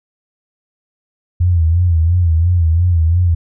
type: tone with vibrato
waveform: sine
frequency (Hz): 84.9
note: F2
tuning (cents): -48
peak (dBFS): -9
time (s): 1.4-3.35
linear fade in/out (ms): 10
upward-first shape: sine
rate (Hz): 2.9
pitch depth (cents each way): 100
effects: none